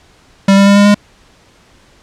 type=tone with pitch steps; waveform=square; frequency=196 / 198.28 / 200.6 / 202.9 / 205.3 Hz; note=G3 / G3 / G3 / G#3 / G#3; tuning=0 / +20 / +40 / -40 / -20 cents; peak=-5 dBFS; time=0.48-0.945 s; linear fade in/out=5 ms; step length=93 ms; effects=pink hiss -47 dBFS RMS until 2.02 s + low-pass 7000 Hz 12 dB/octave